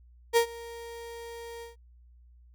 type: tone with ADSR envelope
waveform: 35% pulse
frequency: 466.2 Hz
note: A#4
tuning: in tune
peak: -16 dBFS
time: 0.33-1.76 s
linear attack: 37 ms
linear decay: 91 ms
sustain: -22 dB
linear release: 140 ms
effects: added 60 Hz sine -53 dBFS peak until 2.54 s